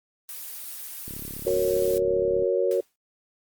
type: noise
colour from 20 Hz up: blue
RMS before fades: -37 dBFS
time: 0.29-1.98 s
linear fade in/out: 0 ms
type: click train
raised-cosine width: 3 ms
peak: -26 dBFS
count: 48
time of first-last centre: 1.08-2.423 s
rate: 35 Hz
type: chord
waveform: sine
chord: F# major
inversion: none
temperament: equal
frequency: 370 / 466.2 / 554.4 Hz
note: F#4 / A#4 / C#5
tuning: 0 / 0 / 0 cents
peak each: -25 dBFS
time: 1.46-2.81 s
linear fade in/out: 10 ms
type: noise with exponential decay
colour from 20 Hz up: white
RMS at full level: -41 dBFS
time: 2.71-2.96 s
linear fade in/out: 2 ms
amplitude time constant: 53 ms
effects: Opus 32 kbps